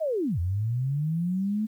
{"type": "linear two-way sweep", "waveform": "sine", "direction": "down then up", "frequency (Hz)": [665, 82.41, 220], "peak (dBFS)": -24, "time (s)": [0, 1.67], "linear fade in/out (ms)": 20, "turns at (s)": 0.39, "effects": ["10-bit"]}